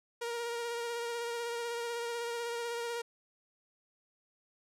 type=tone with vibrato; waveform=sawtooth; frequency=470.5 Hz; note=A#4; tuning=16 cents sharp; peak=-31 dBFS; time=0.21-3.02 s; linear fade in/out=10 ms; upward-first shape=sine; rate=16 Hz; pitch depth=22 cents each way; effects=low-pass 11000 Hz 12 dB/octave